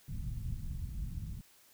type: low-pass noise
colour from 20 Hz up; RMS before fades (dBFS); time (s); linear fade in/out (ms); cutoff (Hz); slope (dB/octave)
pink; -39; 0.08-1.41; 2; 160; 24
effects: white hiss -63 dBFS RMS until 1.73 s